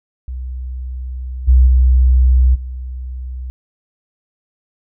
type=tone with level steps; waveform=sine; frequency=63.3 Hz; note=B1; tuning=43 cents sharp; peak=-22 / -5 / -7 / -23 dBFS; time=0.28-3.5 s; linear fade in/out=0 ms; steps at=1.47 / 1.66 / 2.54 s; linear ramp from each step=20 ms; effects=none